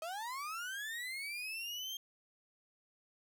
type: linear sweep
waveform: 35% pulse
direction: up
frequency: 622 to 3214 Hz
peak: -38 dBFS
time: 0.02-1.97 s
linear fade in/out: 2 ms
effects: none